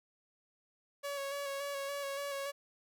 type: tone with vibrato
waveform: sawtooth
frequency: 560 Hz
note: C#5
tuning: 18 cents sharp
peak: -33 dBFS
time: 1.03-2.52 s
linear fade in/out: 20 ms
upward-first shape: square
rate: 3.5 Hz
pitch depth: 21 cents each way
effects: none